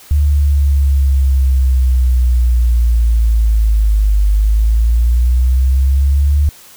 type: linear two-way sweep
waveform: sine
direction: down then up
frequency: 73.42 to 50.4 to 73.42 Hz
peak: -8 dBFS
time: 0.11-6.49 s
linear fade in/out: 0 ms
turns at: 4.27 s
effects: white hiss -40 dBFS RMS until 6.76 s